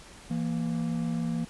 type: tone pair together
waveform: triangle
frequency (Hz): 166.6 / 233.1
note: E3 / A#3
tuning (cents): +19 / 0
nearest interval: tritone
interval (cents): 581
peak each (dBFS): -28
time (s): 0.3-1.45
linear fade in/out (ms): 10
effects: pink hiss -49 dBFS RMS until 1.49 s + resampled to 24000 Hz